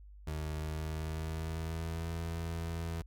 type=tone with pitch glide; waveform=30% pulse; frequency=77.1 to 83.11 Hz; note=D#2 to E2; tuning=-15 to +15 cents; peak=-33 dBFS; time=0.27-3.02 s; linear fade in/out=5 ms; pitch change=+130 cents; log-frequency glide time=0.52-2.13 s; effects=added 50 Hz sine -50 dBFS peak until 3.06 s